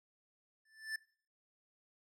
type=tone with exponential growth; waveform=square; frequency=1760 Hz; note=A6; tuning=in tune; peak=-35 dBFS; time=0.65-0.96 s; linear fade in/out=5 ms; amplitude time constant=67 ms; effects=noise-tail reverb RT60 0.5 s tail -22 dB re dry + low-pass 10000 Hz 12 dB/octave